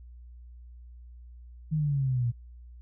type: exponential sweep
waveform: sine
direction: down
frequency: 158.9 to 116.54 Hz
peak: -24 dBFS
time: 1.71-2.32 s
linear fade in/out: 20 ms
effects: added 60 Hz sine -45 dBFS peak until 2.81 s